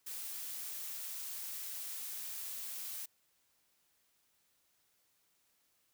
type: noise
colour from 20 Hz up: blue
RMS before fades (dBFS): -43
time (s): 0.06-3.06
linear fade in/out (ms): 10
effects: white hiss -75 dBFS RMS until 5.93 s